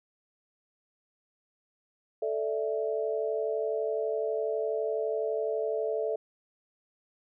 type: chord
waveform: sine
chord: A suspended fourth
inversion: none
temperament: equal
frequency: 440 / 587.3 / 659.3 Hz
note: A4 / D5 / E5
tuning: 0 / 0 / 0 cents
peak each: -30 / -34 / -33 dBFS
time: 2.22-6.16 s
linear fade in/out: 5 ms
effects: none